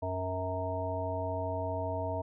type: harmonic tone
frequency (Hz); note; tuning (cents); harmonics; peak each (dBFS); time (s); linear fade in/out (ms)
92.5; F#2; 0; 1 / 3 / 5 / 7 / 9 / 10; -36 / -42 / -41 / -35 / -49 / -39; 0.02-2.22; 10
effects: none